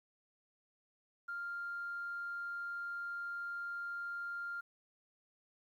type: tone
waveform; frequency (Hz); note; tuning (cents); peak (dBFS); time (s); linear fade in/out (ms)
sine; 1396.9; F6; 0; -38; 1.28-4.61; 10
effects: tanh soft clip ceiling -34 dBFS + 12-bit

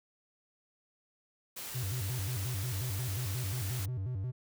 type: noise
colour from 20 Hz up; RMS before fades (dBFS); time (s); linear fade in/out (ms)
white; -42; 1.56-3.86; 10
type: tone with vibrato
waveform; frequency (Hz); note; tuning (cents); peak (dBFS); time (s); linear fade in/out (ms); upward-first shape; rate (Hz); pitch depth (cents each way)
triangle; 110; A2; 0; -31; 1.74-4.32; 20; square; 5.6; 240
effects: none

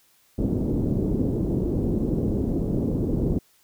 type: low-pass noise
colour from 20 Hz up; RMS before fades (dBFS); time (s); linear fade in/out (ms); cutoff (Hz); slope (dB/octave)
white; -24; 0.38-3.39; 10; 360; 24
effects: white hiss -61 dBFS RMS until 3.63 s

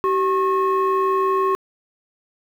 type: tone pair together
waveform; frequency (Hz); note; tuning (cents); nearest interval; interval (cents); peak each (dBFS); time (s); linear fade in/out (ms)
sine; 384 / 1086; G4 / C#6; -36 / -36; octave + tritone; 1800; -17; 0.04-1.55; 0
effects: tanh soft clip ceiling -13 dBFS + 8-bit

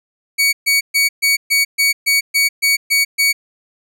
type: tone bursts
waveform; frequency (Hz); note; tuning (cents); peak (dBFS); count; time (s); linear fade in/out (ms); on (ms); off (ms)
sawtooth; 2250; C#7; +25; -8; 11; 0.38-3.33; 20; 150; 130
effects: none

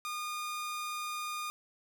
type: tone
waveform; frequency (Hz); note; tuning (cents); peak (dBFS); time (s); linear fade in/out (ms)
sawtooth; 1219; D#6; -36; -32; 0.05-1.5; 0
effects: none

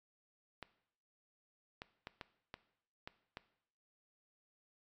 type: clicks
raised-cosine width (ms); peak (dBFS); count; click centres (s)
0.3; -28; 7; 0.627 / 1.819 / 2.071 / 2.212 / 2.541 / 3.075 / 3.371
effects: noise-tail reverb RT60 0.7 s tail -17 dB re dry + MP3 96 kbps

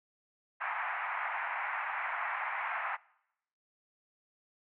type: band-pass noise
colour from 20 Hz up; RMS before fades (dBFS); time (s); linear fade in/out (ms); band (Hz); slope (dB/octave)
pink; -36; 0.6-2.97; 20; 760 to 2300; 48
effects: noise-tail reverb RT60 0.8 s tail -23 dB re dry

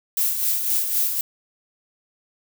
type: noise with tremolo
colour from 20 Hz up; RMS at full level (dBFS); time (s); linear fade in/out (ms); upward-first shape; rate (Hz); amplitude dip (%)
violet; -20; 0.17-1.21; 2; sine; 3.9; 50
effects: none

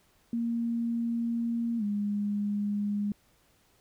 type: tone with pitch glide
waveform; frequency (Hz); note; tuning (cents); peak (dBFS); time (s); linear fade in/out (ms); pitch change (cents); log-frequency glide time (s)
sine; 233.1 to 205.3; A#3 to G#3; 0 to -20; -27; 0.33-3.12; 2; -220; 1.78-1.83
effects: pink hiss -66 dBFS RMS until 3.8 s

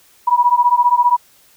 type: beating tone pair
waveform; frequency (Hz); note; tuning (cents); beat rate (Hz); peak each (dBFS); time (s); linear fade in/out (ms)
sine; 964 / 979; B5 / B5; -42 / -15; 15; -13; 0.27-1.17; 10
effects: white hiss -51 dBFS RMS until 1.56 s

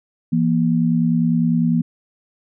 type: tone pair together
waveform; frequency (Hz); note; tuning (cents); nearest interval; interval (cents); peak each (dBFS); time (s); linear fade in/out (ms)
sine; 167.33 / 237.3; E3 / A#3; +26 / +31; tritone; 605; -17; 0.32-1.82; 10
effects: none

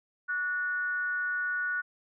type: tone with frequency modulation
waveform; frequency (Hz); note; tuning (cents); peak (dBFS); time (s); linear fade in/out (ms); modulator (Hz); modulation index
sine; 1466; F#6; -16; -28; 0.28-1.82; 20; 326; 0.35
effects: none

